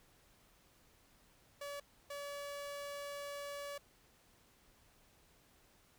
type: tone bursts at uneven times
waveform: sawtooth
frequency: 571 Hz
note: D5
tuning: 49 cents flat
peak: -39 dBFS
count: 2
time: 1.61-1.8 / 2.1-3.78 s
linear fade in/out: 5 ms
effects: pink hiss -68 dBFS RMS until 5.98 s